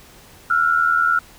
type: tone pair together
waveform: sine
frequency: 1345 / 1425.1 Hz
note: E6 / F6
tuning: +34 / +35 cents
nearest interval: minor second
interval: 101 cents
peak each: -17 dBFS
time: 0.5-1.19 s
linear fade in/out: 5 ms
effects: pink hiss -46 dBFS RMS until 1.38 s